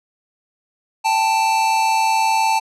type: tone pair together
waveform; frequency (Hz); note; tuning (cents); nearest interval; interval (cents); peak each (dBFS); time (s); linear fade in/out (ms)
square; 784 / 883.6; G5 / A5; 0 / +7; major second; 207; -23 / -16; 1.04-2.6; 20
effects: low-pass 9000 Hz 12 dB/octave